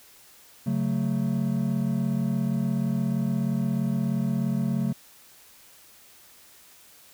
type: chord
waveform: triangle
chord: F# minor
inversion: second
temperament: just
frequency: 138.75 / 185 / 222 Hz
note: C#3 / F#3 / A3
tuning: +2 / 0 / +16 cents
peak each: -26 / -26 / -25 dBFS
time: 0.66-4.93 s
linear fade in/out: 10 ms
effects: white hiss -53 dBFS RMS until 7.13 s